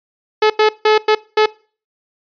sawtooth tone bursts at uneven times, 430 Hz, A4, 40 cents flat, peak -5 dBFS, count 5, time 0.42-0.5 / 0.59-0.69 / 0.85-0.98 / 1.08-1.15 / 1.37-1.46 s, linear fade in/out 5 ms, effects noise-tail reverb RT60 0.4 s tail -22 dB re dry + resampled to 11025 Hz

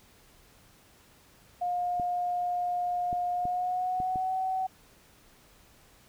sine tone with pitch glide, 712 to 754.3 Hz, F5 to F#5, +33 to +33 cents, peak -27 dBFS, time 1.61-4.67 s, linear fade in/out 10 ms, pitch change +100 cents, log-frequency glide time 3.32-4.36 s
clicks, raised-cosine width 3 ms, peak -26 dBFS, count 5, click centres 1.998 / 3.129 / 3.454 / 4.002 / 4.158 s
effects pink hiss -59 dBFS RMS until 6.08 s

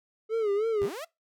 triangle tone with vibrato, 426.5 Hz, G#4, 46 cents sharp, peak -22 dBFS, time 0.29-0.9 s, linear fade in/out 50 ms, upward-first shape sine, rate 3.2 Hz, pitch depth 120 cents each way
sawtooth linear sweep, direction up, 45.75 to 698.5 Hz, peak -32 dBFS, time 0.81-1.05 s, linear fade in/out 10 ms
effects noise-tail reverb RT60 0.2 s tail -23 dB re dry

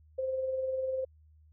sine tone with tremolo, 523.3 Hz, C5, in tune, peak -28 dBFS, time 0.18-1.05 s, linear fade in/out 10 ms, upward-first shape sine, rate 20 Hz, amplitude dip 40%, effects added 77 Hz sine -57 dBFS peak until 1.52 s

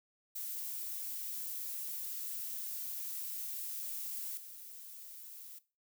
violet noise with level steps, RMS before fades -41 / -50 dBFS, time 0.35-5.59 s, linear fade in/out 10 ms, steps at 4.37 s, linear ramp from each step 5 ms, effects noise-tail reverb RT60 0.3 s tail -17 dB re dry

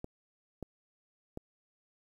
clicks, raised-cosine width 2 ms, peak -26 dBFS, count 3, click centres 0.044 / 0.627 / 1.374 s, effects 10-bit

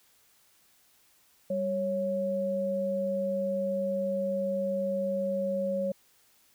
sine tone pair together, 196 / 552 Hz, G3 / C#5, 0 / -7 cents, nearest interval octave + tritone, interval 1793 cents, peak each -33 / -28 dBFS, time 1.5-5.92 s, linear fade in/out 5 ms, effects white hiss -64 dBFS RMS until 6.54 s

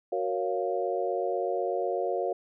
sine chord, Gb major seventh, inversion none, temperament equal, 370 / 466.2 / 554.4 / 698.5 Hz, Gb4 / Bb4 / Db5 / F5, 0 / 0 / 0 / 0 cents, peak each -32 dBFS, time 0.12-2.33 s, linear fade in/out 5 ms, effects none

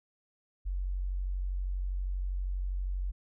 sine tone, 46.25 Hz, F#1, in tune, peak -30 dBFS, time 0.65-3.12 s, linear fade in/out 20 ms, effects none

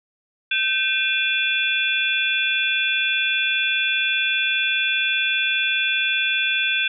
sine tone cluster, 1549 / 2425 / 2680 / 3438 Hz, G6 / D#7 / E7 / A7, -21 / -45 / +28 / -41 cents, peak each -24 dBFS, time 0.51-6.88 s, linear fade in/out 5 ms, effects none

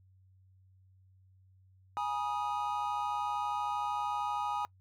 triangle chord, G# minor, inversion none, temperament equal with one note detuned, 830.6 / 963.5 / 1244.5 Hz, G#5 / B5 / D#6, 0 / -43 / 0 cents, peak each -33 / -35 / -35 dBFS, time 1.97-4.65 s, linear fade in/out 0 ms, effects noise-tail reverb RT60 0.1 s tail -24 dB re dry + added 94 Hz sine -60 dBFS peak until 4.8 s

